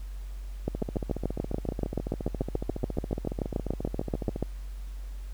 two click trains, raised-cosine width 2 ms, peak -14 / -19 dBFS, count 27 / 53, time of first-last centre 0.68-4.426 / 0.75-4.361 s, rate 6.94 / 14.4 Hz, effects added 47 Hz sine -35 dBFS peak until 5.33 s + pink hiss -57 dBFS RMS until 5.33 s

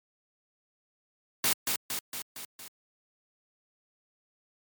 white noise with echo, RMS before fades -25 dBFS, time 1.44-1.53 s, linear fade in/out 2 ms, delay 230 ms, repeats 5, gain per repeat -4 dB, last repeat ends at 2.68 s, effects high-pass 100 Hz 12 dB/octave + MP3 96 kbps

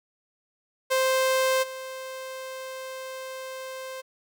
sawtooth tone with level steps, 523 Hz, C5, 1 cent flat, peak -17 / -31 dBFS, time 0.9-4.02 s, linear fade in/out 20 ms, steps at 1.62 s, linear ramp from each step 20 ms, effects none

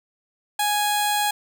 15% pulse tone with notch filter, 830.6 Hz, G#5, in tune, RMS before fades -22 dBFS, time 0.59-1.31 s, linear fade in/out 5 ms, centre 2100 Hz, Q 1.1, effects none

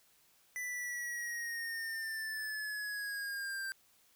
square linear sweep, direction down, 1993 to 1568 Hz, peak -38 dBFS, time 0.56-3.72 s, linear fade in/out 0 ms, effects white hiss -68 dBFS RMS until 4.15 s

